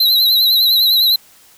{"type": "tone with vibrato", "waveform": "square", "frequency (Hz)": 3979, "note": "B7", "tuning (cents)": 12, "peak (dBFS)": -10, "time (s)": [0, 1.16], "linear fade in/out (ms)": 5, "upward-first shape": "triangle", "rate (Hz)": 9.9, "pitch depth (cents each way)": 85, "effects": ["white hiss -47 dBFS RMS until 1.57 s"]}